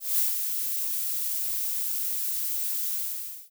violet noise with ADSR envelope, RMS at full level -23 dBFS, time 0-3.5 s, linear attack 180 ms, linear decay 170 ms, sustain -6 dB, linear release 550 ms, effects none

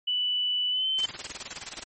sine tone with pitch glide, 2973 to 3076 Hz, F#7 to G7, +8 to -33 cents, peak -24 dBFS, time 0.07-1.06 s, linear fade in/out 10 ms, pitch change +59 cents, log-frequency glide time 0.7-0.87 s
white noise with tremolo, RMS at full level -34 dBFS, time 0.98-1.84 s, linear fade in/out 10 ms, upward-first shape square, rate 19 Hz, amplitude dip 75%
effects MP3 32 kbps

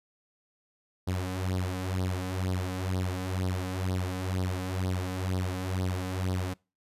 sawtooth tone with flanger, 92.5 Hz, F#2, in tune, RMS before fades -31 dBFS, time 1.07-6.54 s, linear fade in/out 10 ms, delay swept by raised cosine 0.2 to 4 ms, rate 2.1 Hz, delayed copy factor +0.75, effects noise-tail reverb RT60 0.3 s tail -25 dB re dry + resampled to 32000 Hz

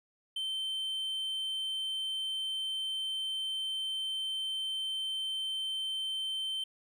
triangle tone, 3100 Hz, G7, 20 cents flat, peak -31 dBFS, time 0.36-6.64 s, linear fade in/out 5 ms, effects none

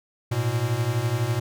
square beating tone pair, 110 / 122 Hz, A2 / B2, 0 / -21 cents, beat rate 12 Hz, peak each -27 / -25 dBFS, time 0.31-1.4 s, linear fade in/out 10 ms, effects none

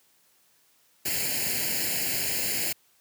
white noise with comb filter, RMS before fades -28 dBFS, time 1.05-2.73 s, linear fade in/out 10 ms, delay 0.42 ms, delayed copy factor +0.9, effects white hiss -64 dBFS RMS until 3 s + high-pass 80 Hz 12 dB/octave

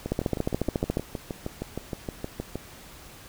two click trains, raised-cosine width 2 ms, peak -17 / -11 dBFS, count 17 / 13, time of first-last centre 0.06-2.556 / 0.12-0.971 s, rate 6.41 / 14.1 Hz, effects pink hiss -47 dBFS RMS until 3.28 s

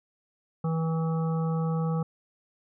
harmonic tone, 162.3 Hz, E3, 27 cents flat, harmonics 1 / 3 / 5 / 7 / 8, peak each -25 / -35 / -39 / -42 / -43 dBFS, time 0.64-2.03 s, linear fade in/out 5 ms, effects none

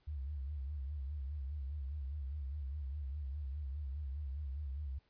sine tone with vibrato, 70.6 Hz, C#2, 32 cents sharp, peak -38 dBFS, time 0.07-4.99 s, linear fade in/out 10 ms, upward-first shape sine, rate 4.9 Hz, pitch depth 130 cents each way, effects pink hiss -75 dBFS RMS until 5.09 s + resampled to 11025 Hz

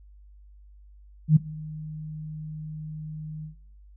sine tone with ADSR envelope, 154.6 Hz, D#3, 11 cents flat, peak -10 dBFS, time 1.28-3.56 s, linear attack 81 ms, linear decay 11 ms, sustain -23 dB, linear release 120 ms, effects noise-tail reverb RT60 0.5 s tail -19 dB re dry + added 50 Hz sine -48 dBFS peak until 3.96 s

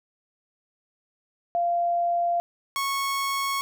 sine / sawtooth tone pair in turn, 692 / 1101.7 Hz, F5 / C#6, -16 / -11 cents, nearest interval minor sixth, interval 805 cents, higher second, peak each -21 dBFS, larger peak neither, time 1.55-2.4 / 2.76-3.61 s, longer neither, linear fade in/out 0 ms, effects none

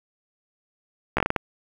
slowing click train, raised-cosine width 0.5 ms, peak -6 dBFS, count 7, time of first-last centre 1.17-1.362 s, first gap 14 ms, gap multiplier 1.33, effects 7-bit

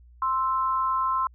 sine tone pair together, 1046.5 / 1318.5 Hz, C6 / E6, 0 / 0 cents, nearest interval major third, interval 400 cents, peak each -23 / -28 dBFS, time 0.22-1.27 s, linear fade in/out 2 ms, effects added 60 Hz sine -49 dBFS peak until 1.34 s

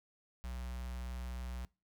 square tone with notch filter, 61.74 Hz, B1, in tune, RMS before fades -42 dBFS, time 0.44-1.65 s, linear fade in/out 0 ms, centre 360 Hz, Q 0.85, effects noise-tail reverb RT60 0.3 s tail -24 dB re dry

